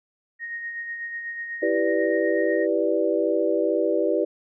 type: tone with tremolo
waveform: sine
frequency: 1864.7 Hz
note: A#6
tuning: in tune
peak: -28 dBFS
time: 0.39-2.67 s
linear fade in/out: 50 ms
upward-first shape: sine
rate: 8.1 Hz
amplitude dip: 40%
type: chord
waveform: sine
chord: E minor seventh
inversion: none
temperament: equal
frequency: 329.6 / 392 / 493.9 / 587.3 Hz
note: E4 / G4 / B4 / D5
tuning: 0 / 0 / 0 / 0 cents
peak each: -25 dBFS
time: 1.62-4.25 s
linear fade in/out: 10 ms
effects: none